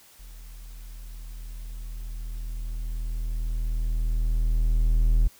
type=tone with level ramp; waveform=triangle; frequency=40.03 Hz; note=D#1; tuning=50 cents sharp; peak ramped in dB=-39 to -14 dBFS; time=0.19-5.28 s; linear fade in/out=10 ms; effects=white hiss -54 dBFS RMS until 5.39 s